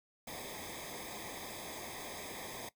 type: noise with comb filter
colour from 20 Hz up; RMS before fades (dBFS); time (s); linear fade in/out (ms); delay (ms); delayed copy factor
pink; -45; 0.27-2.69; 5; 0.7; -0.85
effects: noise-tail reverb RT60 0.1 s tail -17 dB re dry